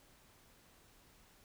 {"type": "silence", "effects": ["pink hiss -65 dBFS RMS until 1.44 s"]}